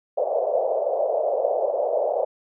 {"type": "band-pass noise", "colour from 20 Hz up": "white", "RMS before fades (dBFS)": -23, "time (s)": [0.17, 2.25], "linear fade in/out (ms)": 10, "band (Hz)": [500, 660], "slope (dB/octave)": 48, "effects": []}